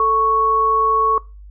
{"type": "tone pair together", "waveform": "sine", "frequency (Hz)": [442.5, 1108.7], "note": ["A4", "C#6"], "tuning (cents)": [10, 0], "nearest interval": "octave + major third", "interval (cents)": 1590, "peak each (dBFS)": [-21, -13], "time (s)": [0, 1.18], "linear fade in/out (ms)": 2, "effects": ["noise-tail reverb RT60 0.3 s tail -22 dB re dry", "added 50 Hz sine -36 dBFS peak until 1.5 s"]}